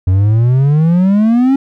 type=exponential sweep; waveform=triangle; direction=up; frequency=90.2 to 277.2 Hz; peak=-5 dBFS; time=0.07-1.56 s; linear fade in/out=5 ms; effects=none